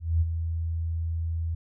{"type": "tone with ADSR envelope", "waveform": "sine", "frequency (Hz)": 82.41, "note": "E2", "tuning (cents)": 0, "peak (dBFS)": -18, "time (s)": [0, 1.55], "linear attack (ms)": 210, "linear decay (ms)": 33, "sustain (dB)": -8, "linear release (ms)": 8, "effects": []}